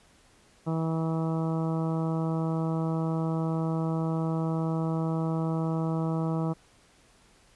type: harmonic tone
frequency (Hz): 161.9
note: E3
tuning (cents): -31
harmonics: 1 / 2 / 3 / 4 / 5 / 6 / 7 / 8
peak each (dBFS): -27 / -33 / -37 / -39 / -41 / -43 / -44 / -45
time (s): 0.66-6.54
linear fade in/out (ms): 20
effects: pink hiss -60 dBFS RMS until 7.55 s + resampled to 24000 Hz